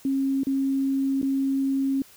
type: tone with dropouts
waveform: sine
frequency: 271 Hz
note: C#4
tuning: 39 cents flat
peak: -21 dBFS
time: 0.05-2.02 s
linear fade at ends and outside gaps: 2 ms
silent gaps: 0.434-0.469 / 1.216-1.228 s
effects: white hiss -52 dBFS RMS until 2.16 s